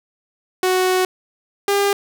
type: tone pair in turn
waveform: sawtooth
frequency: 370 / 401.7 Hz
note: F#4 / G4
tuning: 0 / +42 cents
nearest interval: minor second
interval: 142 cents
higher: second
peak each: -11 dBFS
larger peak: neither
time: 0.63-1.05 / 1.68-1.93 s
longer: first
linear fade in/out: 2 ms
effects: none